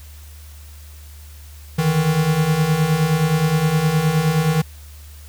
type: beating tone pair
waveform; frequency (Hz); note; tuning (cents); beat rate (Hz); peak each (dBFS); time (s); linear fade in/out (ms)
square; 150 / 159.6; D3 / D#3; +37 / +44; 9.6; -22 / -17; 1.78-4.62; 10
effects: added 74 Hz sine -37 dBFS peak until 5.28 s + white hiss -47 dBFS RMS until 5.28 s